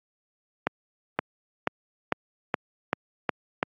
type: accelerating click train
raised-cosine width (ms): 0.5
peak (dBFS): -7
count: 8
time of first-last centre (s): 0.67-3.629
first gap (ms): 520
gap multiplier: 0.93
effects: high-pass 150 Hz 12 dB/octave + AAC 64 kbps